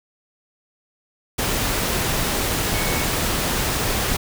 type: tone in noise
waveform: sine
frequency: 2217 Hz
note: C#7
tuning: in tune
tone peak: -30 dBFS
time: 2.74-3.04 s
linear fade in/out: 10 ms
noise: pink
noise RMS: -22 dBFS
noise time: 1.38-4.17 s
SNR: -11 dB
effects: none